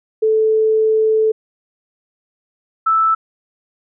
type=tone pair in turn; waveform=sine; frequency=437.7 / 1317.3 Hz; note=A4 / E6; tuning=-9 / -2 cents; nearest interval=octave + perfect fifth; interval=1907 cents; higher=second; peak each=-11 / -11 dBFS; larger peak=neither; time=0.22-1.32 / 2.86-3.15 s; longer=first; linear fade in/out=10 ms; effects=none